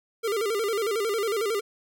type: tone with vibrato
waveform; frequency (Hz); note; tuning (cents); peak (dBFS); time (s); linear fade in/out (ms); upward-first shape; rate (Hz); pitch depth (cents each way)
square; 428.1; A4; -47; -25; 0.23-1.61; 20; square; 11; 110
effects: none